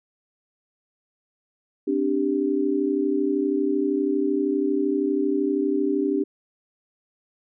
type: chord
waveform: sine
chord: C suspended second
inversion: none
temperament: just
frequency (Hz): 261.6 / 294.3 / 392.4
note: C4 / D4 / G4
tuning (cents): 0 / +4 / +2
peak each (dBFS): -27 / -23 / -24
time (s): 1.87-6.24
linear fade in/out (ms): 10
effects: none